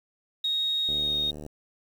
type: tone with pitch glide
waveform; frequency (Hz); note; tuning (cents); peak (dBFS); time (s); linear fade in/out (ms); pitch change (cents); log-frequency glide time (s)
sine; 3752 to 3724; A#7 to A#7; +11 to -2; -24; 0.44-1.31; 5; -13; 0.85-1.13
type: click train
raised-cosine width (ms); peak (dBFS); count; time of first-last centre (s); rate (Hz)
2; -27; 44; 0.89-1.464; 74.9
effects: 8-bit